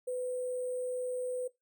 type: tone with sample-and-hold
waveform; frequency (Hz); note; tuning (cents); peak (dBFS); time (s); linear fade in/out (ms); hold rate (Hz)
sine; 501; B4; +25; -32; 0.07-1.48; 10; 8820
effects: noise-tail reverb RT60 0.2 s tail -21 dB re dry